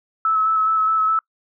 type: tone with vibrato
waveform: sine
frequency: 1300 Hz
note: E6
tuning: 24 cents flat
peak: -15 dBFS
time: 0.25-1.19 s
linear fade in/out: 2 ms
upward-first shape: square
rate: 4.8 Hz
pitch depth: 15 cents each way
effects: noise-tail reverb RT60 0.1 s tail -26 dB re dry